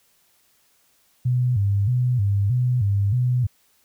sine tone with vibrato, 111.8 Hz, A2, 28 cents sharp, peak -17 dBFS, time 1.25-3.47 s, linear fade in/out 10 ms, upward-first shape square, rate 1.6 Hz, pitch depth 190 cents each way, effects white hiss -62 dBFS RMS until 3.84 s

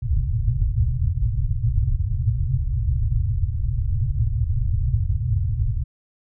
white low-pass noise, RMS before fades -21 dBFS, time 0.02-5.84 s, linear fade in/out 10 ms, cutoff 130 Hz, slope 96 dB/octave, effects none

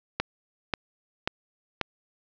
click train, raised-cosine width 0.3 ms, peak -9 dBFS, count 4, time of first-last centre 0.2-1.813 s, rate 1.86 Hz, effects resampled to 16000 Hz + 8-bit

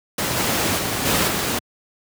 pink noise with level steps, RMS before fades -22 / -20 / -23 / -18 / -22 dBFS, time 0.18-1.59 s, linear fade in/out 5 ms, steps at 0.36 / 0.77 / 1.05 / 1.27 s, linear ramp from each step 20 ms, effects high-pass 100 Hz 12 dB/octave

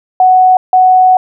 sine tone pair in turn, 742 / 742 Hz, F#5 / F#5, +5 / +5 cents, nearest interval unison, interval 0 cents, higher neither, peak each -3 dBFS, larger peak neither, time 0.2-0.57 / 0.73-1.17 s, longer second, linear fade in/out 2 ms, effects none

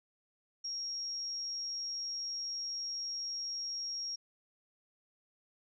sine tone, 5588 Hz, F8, in tune, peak -36 dBFS, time 0.64-4.16 s, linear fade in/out 10 ms, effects none

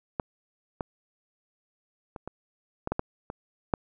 clicks, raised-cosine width 1 ms, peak -13 / -16 / -24 / -22 / -16 / -13 / -12 / -21 / -9 dBFS, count 9, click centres 0.198 / 0.808 / 2.162 / 2.276 / 2.874 / 2.92 / 2.994 / 3.301 / 3.738 s, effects none

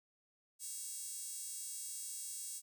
5% pulse tone with high-pass filter, 554.4 Hz, C#5, in tune, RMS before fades -45 dBFS, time 0.59-2.62 s, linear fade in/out 50 ms, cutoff 9100 Hz, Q 3.2, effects none

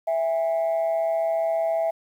sine tone pair together, 659.3 / 814 Hz, E5 / G#5, 0 / -35 cents, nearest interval major third, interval 365 cents, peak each -20 / -28 dBFS, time 0.07-1.91 s, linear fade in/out 10 ms, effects tanh soft clip ceiling -17 dBFS + 9-bit

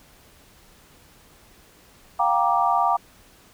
sine chord, G minor seventh, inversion third, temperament just, 705.6 / 784 / 940.8 / 1176 Hz, F5 / G5 / Bb5 / D6, +18 / 0 / +16 / +2 cents, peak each -23 dBFS, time 2.19-2.97 s, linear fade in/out 10 ms, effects pink hiss -53 dBFS RMS until 3.53 s

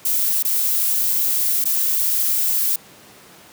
violet noise with dropouts, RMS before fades -19 dBFS, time 0.05-2.76 s, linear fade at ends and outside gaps 5 ms, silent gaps 0.427-0.448 / 1.642-1.654 s, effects pink hiss -45 dBFS RMS until 3.52 s + high-pass 150 Hz 12 dB/octave

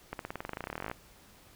accelerating click train, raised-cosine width 0.5 ms, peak -21 dBFS, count 24, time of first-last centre 0.13-0.914 s, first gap 62 ms, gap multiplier 0.94, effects pink hiss -58 dBFS RMS until 1.55 s

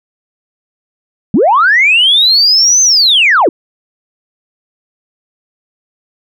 sine linear two-way sweep, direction up then down, 162 to 6272 to 264.8 Hz, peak -4 dBFS, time 1.34-3.49 s, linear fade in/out 2 ms, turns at 2.82 s, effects tanh soft clip ceiling 0 dBFS

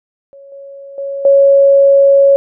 sine tone with level steps, 554.4 Hz, C#5, in tune, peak -34 / -29 / -18 / -4 dBFS, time 0.33-2.36 s, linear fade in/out 0 ms, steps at 0.52 / 0.98 / 1.25 s, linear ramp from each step 2 ms, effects none

